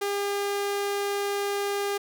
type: tone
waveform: sawtooth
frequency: 403.2 Hz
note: G4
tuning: 49 cents sharp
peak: -22 dBFS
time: 0.01-1.98 s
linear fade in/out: 10 ms
effects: none